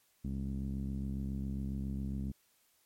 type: tone with low-pass filter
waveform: sawtooth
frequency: 67.3 Hz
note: C2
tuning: 49 cents sharp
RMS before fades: -37 dBFS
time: 0.24-2.32 s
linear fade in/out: 10 ms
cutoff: 220 Hz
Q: 3.3
effects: white hiss -71 dBFS RMS until 2.85 s + MP3 64 kbps